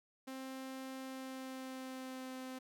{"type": "tone with pitch glide", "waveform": "sawtooth", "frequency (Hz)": [263.6, 258.9], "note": ["C4", "C4"], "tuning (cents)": [13, -18], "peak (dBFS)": -40, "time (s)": [0.27, 2.59], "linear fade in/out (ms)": 10, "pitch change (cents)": -31, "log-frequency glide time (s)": [1.01, 2.33], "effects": []}